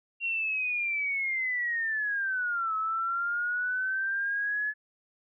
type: linear two-way sweep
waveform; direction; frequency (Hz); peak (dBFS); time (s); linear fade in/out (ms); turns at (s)
sine; down then up; 2760 to 1288 to 1715; -27; 0.2-4.74; 50; 2.75
effects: none